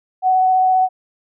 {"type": "tone with vibrato", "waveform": "sine", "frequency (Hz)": 747, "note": "F#5", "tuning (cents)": 16, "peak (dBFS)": -11, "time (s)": [0.22, 0.89], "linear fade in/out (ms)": 50, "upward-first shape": "sine", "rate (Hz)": 15, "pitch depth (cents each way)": 9, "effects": []}